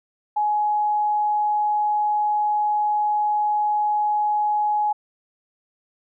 sine tone, 840 Hz, G#5, 19 cents sharp, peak -18 dBFS, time 0.36-4.93 s, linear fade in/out 10 ms, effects none

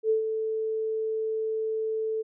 sine tone with ADSR envelope, 440 Hz, A4, in tune, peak -19 dBFS, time 0.03-2.23 s, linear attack 70 ms, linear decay 120 ms, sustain -7 dB, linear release 23 ms, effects none

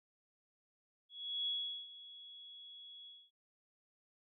sine tone with ADSR envelope, 3356 Hz, G#7, 17 cents sharp, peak -34 dBFS, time 1.09-3.31 s, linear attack 380 ms, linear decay 400 ms, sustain -17 dB, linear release 240 ms, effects none

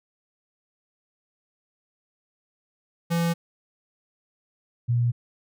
square / sine tone pair in turn, 168.9 / 119.77 Hz, E3 / A#2, +42 / +47 cents, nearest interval tritone, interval 595 cents, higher first, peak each -22 / -19 dBFS, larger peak second, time 3.1-3.34 / 4.88-5.12 s, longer neither, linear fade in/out 20 ms, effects none

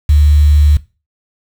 sine tone with quantisation, 73.9 Hz, D2, 11 cents sharp, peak -5 dBFS, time 0.09-0.77 s, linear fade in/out 5 ms, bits 5, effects noise-tail reverb RT60 0.3 s tail -18 dB re dry

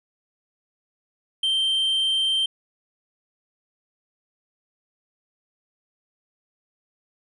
triangle tone, 3136 Hz, G7, in tune, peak -18 dBFS, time 1.43-2.46 s, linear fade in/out 5 ms, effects resampled to 24000 Hz

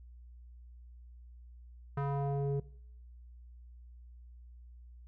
square tone with low-pass filter sweep, 140.4 Hz, C#3, 22 cents sharp, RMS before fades -33 dBFS, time 1.97-2.6 s, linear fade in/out 5 ms, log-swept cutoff 1300 to 380 Hz, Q 2.1, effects noise-tail reverb RT60 0.7 s tail -21 dB re dry + added 60 Hz sine -50 dBFS peak until 5.07 s

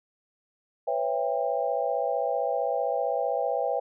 sine chord, C# half-diminished seventh, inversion third, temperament just, 498.9 / 554.4 / 665.2 / 798.3 Hz, B4 / C#5 / E5 / G5, +17 / 0 / +16 / +31 cents, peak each -30 dBFS, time 0.87-3.8 s, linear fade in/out 10 ms, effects none

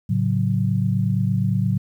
sine chord, F# minor, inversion first, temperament equal, 110 / 138.59 / 185 Hz, A2 / C#3 / F#3, 0 / 0 / 0 cents, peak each -21 / -23 / -22 dBFS, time 0.09-1.78 s, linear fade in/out 10 ms, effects 9-bit

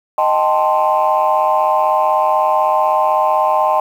sine chord, A half-diminished seventh, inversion second, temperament equal, 622.3 / 784 / 880 / 1046.5 Hz, Eb5 / G5 / A5 / C6, 0 / 0 / 0 / 0 cents, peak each -16 dBFS, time 0.18-3.8 s, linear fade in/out 2 ms, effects tanh soft clip ceiling -4 dBFS + 7-bit

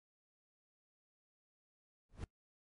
brown noise with exponential growth, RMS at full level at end -37 dBFS, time 2.09-2.24 s, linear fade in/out 2 ms, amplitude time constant 32 ms, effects noise-tail reverb RT60 0.1 s tail -22 dB re dry + MP3 48 kbps

